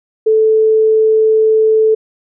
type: tone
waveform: sine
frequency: 438.1 Hz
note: A4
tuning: 7 cents flat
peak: -7 dBFS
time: 0.26-1.95 s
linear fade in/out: 10 ms
effects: none